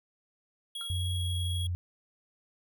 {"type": "tone with tremolo", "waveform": "square", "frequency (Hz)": 3313, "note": "G#7", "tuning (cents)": -5, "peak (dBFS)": -35, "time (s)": [0.75, 1.67], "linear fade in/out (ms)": 5, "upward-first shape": "triangle", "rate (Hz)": 20, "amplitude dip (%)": 30}
{"type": "tone with exponential decay", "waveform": "triangle", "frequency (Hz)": 1375, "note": "F6", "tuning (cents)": -27, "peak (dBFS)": -38, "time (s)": [0.81, 0.92], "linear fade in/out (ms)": 0, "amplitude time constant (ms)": 23}
{"type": "tone with pitch glide", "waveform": "sine", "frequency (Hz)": [89.8, 88.61], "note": ["F2", "F2"], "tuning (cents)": [49, 26], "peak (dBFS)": -29, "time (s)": [0.9, 1.75], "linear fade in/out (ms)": 0, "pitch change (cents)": -23, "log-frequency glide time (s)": [1.12, 1.46]}
{"effects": []}